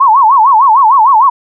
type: tone with vibrato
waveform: sine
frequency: 980 Hz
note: B5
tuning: 14 cents flat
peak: -3 dBFS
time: 0-1.3 s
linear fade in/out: 10 ms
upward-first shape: sine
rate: 6.6 Hz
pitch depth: 240 cents each way
effects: none